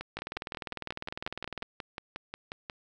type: two click trains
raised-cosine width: 0.3 ms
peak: -21 / -19 dBFS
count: 16 / 30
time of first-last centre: 0.01-2.698 / 0.17-1.627 s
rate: 5.58 / 19.9 Hz
effects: none